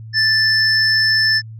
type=tone pair together; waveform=sine; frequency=1760 / 5274 Hz; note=A6 / E8; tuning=0 / 0 cents; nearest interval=octave + perfect fifth; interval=1900 cents; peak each=-14 dBFS; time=0.13-1.42 s; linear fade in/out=50 ms; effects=tanh soft clip ceiling -5 dBFS + added 111 Hz sine -31 dBFS peak until 1.59 s